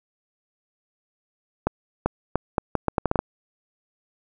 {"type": "accelerating click train", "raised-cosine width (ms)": 1, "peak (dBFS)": -6, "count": 11, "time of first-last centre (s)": [1.67, 3.191], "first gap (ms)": 390, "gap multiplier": 0.76, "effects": []}